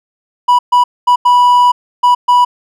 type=tone bursts at uneven times; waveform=triangle; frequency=981 Hz; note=B5; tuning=12 cents flat; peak=-3 dBFS; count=6; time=0.48-0.59 / 0.72-0.84 / 1.07-1.16 / 1.25-1.72 / 2.03-2.15 / 2.28-2.45 s; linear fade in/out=10 ms; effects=none